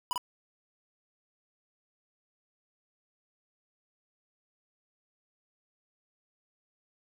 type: tone with echo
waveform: square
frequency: 987.8 Hz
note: B5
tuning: in tune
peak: -28 dBFS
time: 0.11-0.13 s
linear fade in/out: 0 ms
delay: 48 ms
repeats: 1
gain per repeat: -2 dB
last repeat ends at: 0.178 s
effects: none